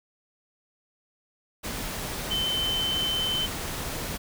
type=tone in noise; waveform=sine; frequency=3069 Hz; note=G7; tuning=37 cents flat; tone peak=-25 dBFS; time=2.3-3.47 s; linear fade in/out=20 ms; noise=pink; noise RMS=-33 dBFS; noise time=1.63-4.18 s; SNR=+5 dB; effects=none